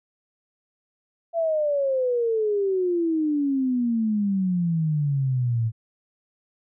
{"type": "exponential sweep", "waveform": "sine", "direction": "down", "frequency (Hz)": [680, 110], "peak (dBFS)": -20, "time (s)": [1.33, 5.72], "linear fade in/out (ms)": 50, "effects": []}